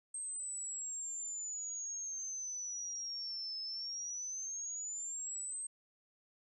sine exponential two-way sweep, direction down then up, 8372 to 5200 to 8372 Hz, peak -39 dBFS, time 0.14-5.67 s, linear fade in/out 5 ms, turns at 3.61 s, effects none

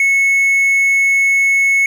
triangle tone, 2198 Hz, C#7, 15 cents flat, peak -8 dBFS, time 0-1.86 s, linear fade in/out 2 ms, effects 7-bit

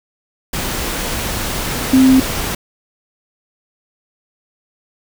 sine tone in noise, 261.6 Hz, C4, in tune, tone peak -6 dBFS, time 1.93-2.2 s, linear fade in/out 5 ms, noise pink, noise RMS -21 dBFS, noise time 0.53-2.55 s, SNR +12 dB, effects none

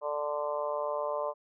harmonic tone, 147.7 Hz, D3, 10 cents sharp, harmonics 3 / 4 / 5 / 6 / 7 / 8, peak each -39 / -32 / -45 / -40 / -36 / -45 dBFS, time 0.01-1.34 s, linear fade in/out 50 ms, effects none

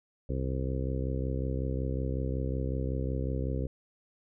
harmonic tone, 65.41 Hz, C2, in tune, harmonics 1 / 2 / 3 / 4 / 5 / 6 / 7 / 8, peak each -32 / -34 / -42 / -39 / -42 / -43 / -41 / -42 dBFS, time 0.29-3.67 s, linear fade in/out 5 ms, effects none

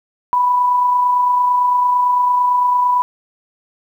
sine tone with amplitude modulation, 987.8 Hz, B5, in tune, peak -10 dBFS, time 0.33-3.02 s, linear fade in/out 0 ms, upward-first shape sine, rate 28.9 Hz, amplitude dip 30%, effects 8-bit

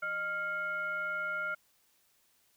sine tone with frequency modulation, 1396.9 Hz, F6, in tune, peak -32 dBFS, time 0.02-1.55 s, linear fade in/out 10 ms, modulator 784 Hz, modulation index 0.58, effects white hiss -70 dBFS RMS until 2.56 s

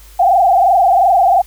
sine tone with frequency modulation, 740 Hz, F#5, in tune, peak -7 dBFS, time 0.19-1.42 s, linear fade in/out 10 ms, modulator 22.8 Hz, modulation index 2.5, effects added 50 Hz sine -38 dBFS peak until 1.46 s + white hiss -44 dBFS RMS until 1.46 s

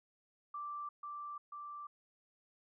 sine tone with echo, 1173 Hz, D6, 2 cents flat, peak -40 dBFS, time 0.54-0.89 s, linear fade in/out 5 ms, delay 490 ms, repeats 2, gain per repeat -2 dB, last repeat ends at 1.87 s, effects none

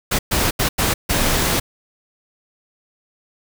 pink noise bursts at uneven times, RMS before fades -18 dBFS, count 5, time 0.11-0.19 / 0.31-0.51 / 0.59-0.69 / 0.78-0.94 / 1.09-1.6 s, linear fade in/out 10 ms, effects none

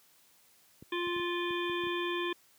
clicks, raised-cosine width 3 ms, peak -35 dBFS, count 8, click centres 0.825 / 1.071 / 1.164 / 1.197 / 1.507 / 1.697 / 1.837 / 1.869 s
harmonic tone, 349.2 Hz, F4, in tune, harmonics 1 / 3 / 5 / 7 / 9 / 10, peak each -33 / -38 / -40 / -41 / -43 / -43 dBFS, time 0.92-2.33 s, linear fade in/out 5 ms
effects white hiss -64 dBFS RMS until 2.58 s + high-pass 80 Hz 12 dB/octave

